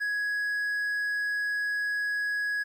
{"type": "tone", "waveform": "triangle", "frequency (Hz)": 1669, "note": "G#6", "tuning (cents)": 8, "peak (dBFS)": -25, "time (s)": [0, 2.64], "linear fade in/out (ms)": 20, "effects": ["11-bit"]}